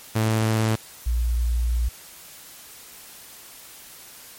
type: tone pair in turn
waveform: sawtooth / sine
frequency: 110.5 / 58.89 Hz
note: A2 / A#1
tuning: +8 / +18 cents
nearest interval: major seventh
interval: 1090 cents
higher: first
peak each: -15 / -19 dBFS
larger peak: first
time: 0.15-0.76 / 1.06-1.89 s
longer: second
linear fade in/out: 10 ms
effects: white hiss -44 dBFS RMS until 4.38 s + MP3 64 kbps